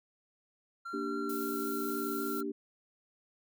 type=tone with vibrato; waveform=triangle; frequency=1370 Hz; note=F6; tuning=34 cents flat; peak=-37 dBFS; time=0.85-2.43 s; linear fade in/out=10 ms; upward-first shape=triangle; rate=3.8 Hz; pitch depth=10 cents each way
type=chord; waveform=sine; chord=G minor; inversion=first; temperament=equal; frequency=233.1 / 293.7 / 392 Hz; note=Bb3 / D4 / G4; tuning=0 / 0 / 0 cents; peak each=-40 / -37 / -37 dBFS; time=0.93-2.52 s; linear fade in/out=10 ms
type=noise; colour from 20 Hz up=violet; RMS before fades=-43 dBFS; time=1.29-2.41 s; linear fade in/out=5 ms
effects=none